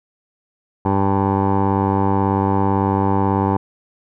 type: tone with low-pass filter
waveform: 15% pulse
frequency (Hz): 98.1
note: G2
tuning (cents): +2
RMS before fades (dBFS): -17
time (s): 0.85-3.57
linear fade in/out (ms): 5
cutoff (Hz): 850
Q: 3.8
effects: none